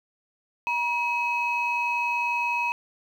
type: tone pair together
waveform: sine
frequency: 956.3 / 2553 Hz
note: A#5 / D#7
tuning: +44 / +44 cents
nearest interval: octave + perfect fourth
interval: 1700 cents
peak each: -25 dBFS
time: 0.67-2.72 s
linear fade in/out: 0 ms
effects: tanh soft clip ceiling -17 dBFS + 9-bit